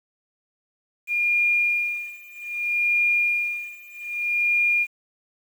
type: tone with tremolo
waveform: sine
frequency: 2416 Hz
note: D7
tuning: 48 cents sharp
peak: -17 dBFS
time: 1.07-4.87 s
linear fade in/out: 50 ms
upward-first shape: sine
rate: 0.63 Hz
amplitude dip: 95%
effects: 8-bit